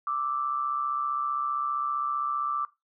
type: tone pair together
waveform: sine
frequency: 1174.7 / 1310 Hz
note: D6 / E6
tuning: 0 / -11 cents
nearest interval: major second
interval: 189 cents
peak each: -27 / -34 dBFS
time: 0.07-2.65 s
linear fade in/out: 2 ms
effects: noise-tail reverb RT60 0.2 s tail -17 dB re dry